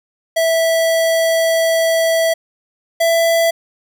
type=tone pair in turn; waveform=square; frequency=656 / 665.2 Hz; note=E5 / E5; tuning=-9 / +16 cents; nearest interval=unison; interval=25 cents; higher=second; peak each=-13 / -12 dBFS; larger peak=second; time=0.36-2.34 / 3-3.51 s; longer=first; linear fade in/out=10 ms; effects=none